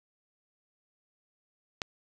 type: click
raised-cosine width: 0.2 ms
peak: -14 dBFS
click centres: 1.818 s
effects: none